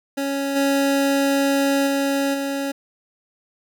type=tone with level steps; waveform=25% pulse; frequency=277.2 Hz; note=C#4; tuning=in tune; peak=-18 / -13 / -15 / -19 dBFS; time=0.17-2.72 s; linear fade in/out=10 ms; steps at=0.55 / 1.86 / 2.33 s; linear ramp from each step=20 ms; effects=none